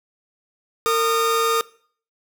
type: tone pair together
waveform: 45% pulse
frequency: 457.6 / 1226.9 Hz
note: A#4 / D#6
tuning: -32 / -25 cents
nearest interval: octave + perfect fourth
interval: 1707 cents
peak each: -20 dBFS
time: 0.86-1.61 s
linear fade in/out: 0 ms
effects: noise-tail reverb RT60 0.5 s tail -21 dB re dry